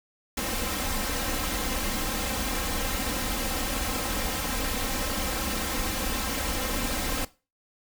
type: noise with comb filter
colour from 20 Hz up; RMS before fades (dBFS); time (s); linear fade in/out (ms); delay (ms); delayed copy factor
pink; -29; 0.37-7.25; 5; 3.8; +0.75
effects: noise-tail reverb RT60 0.3 s tail -18 dB re dry